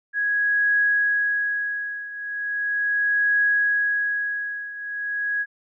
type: tone with tremolo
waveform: sine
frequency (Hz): 1661.2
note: G#6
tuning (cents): 0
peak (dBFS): -16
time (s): 0.13-5.46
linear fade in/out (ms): 50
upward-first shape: triangle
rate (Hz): 0.38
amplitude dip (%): 85
effects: none